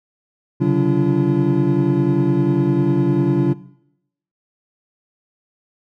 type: tone cluster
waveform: triangle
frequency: 133.4 / 143.4 / 186.2 / 287.7 / 340.7 Hz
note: C3 / D3 / F#3 / D4 / F4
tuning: +34 / -41 / +11 / -36 / -43 cents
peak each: -18 dBFS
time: 0.6-3.54 s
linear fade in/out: 20 ms
effects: noise-tail reverb RT60 0.8 s tail -19 dB re dry